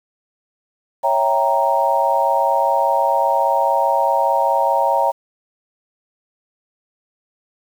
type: chord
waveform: sine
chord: C# diminished seventh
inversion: none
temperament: equal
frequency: 554.4 / 659.3 / 784 / 932.3 Hz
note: C#5 / E5 / G5 / Bb5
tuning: 0 / 0 / 0 / 0 cents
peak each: -20 / -21 / -20 / -17 dBFS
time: 1.03-5.12 s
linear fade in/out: 20 ms
effects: 7-bit